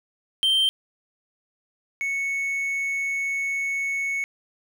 triangle tone pair in turn, 3136 / 2211 Hz, G7 / C#7, 0 / -5 cents, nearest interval tritone, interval 605 cents, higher first, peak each -16 / -22 dBFS, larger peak first, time 0.43-0.69 / 2.01-4.24 s, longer second, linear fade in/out 0 ms, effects none

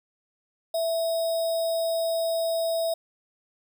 sine tone with sample-and-hold, 660 Hz, E5, 2 cents sharp, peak -23 dBFS, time 0.74-2.94 s, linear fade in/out 5 ms, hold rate 4410 Hz, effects none

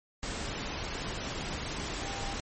sine tone in noise, 794 Hz, G5, 22 cents sharp, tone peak -42 dBFS, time 2.02-2.34 s, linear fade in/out 0 ms, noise pink, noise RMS -36 dBFS, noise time 0.23-2.4 s, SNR -9 dB, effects MP3 32 kbps

